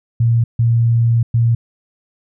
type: tone bursts at uneven times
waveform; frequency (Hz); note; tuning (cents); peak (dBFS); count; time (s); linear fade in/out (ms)
sine; 116.54; A#2; 0; -10; 3; 0.2-0.44 / 0.59-1.23 / 1.34-1.55; 5
effects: none